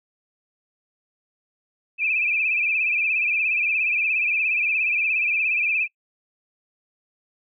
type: tone with vibrato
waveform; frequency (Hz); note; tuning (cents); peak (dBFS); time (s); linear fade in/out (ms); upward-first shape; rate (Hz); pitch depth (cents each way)
sine; 2489; D#7; 0; -19; 1.98-5.88; 50; sine; 17; 93
effects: noise-tail reverb RT60 0.1 s tail -24 dB re dry